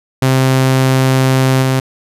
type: tone with level steps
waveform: sawtooth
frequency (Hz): 131.5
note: C3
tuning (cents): +9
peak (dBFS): -5 / -7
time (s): 0.22-1.8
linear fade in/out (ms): 5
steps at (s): 1.62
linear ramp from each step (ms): 5
effects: resampled to 32000 Hz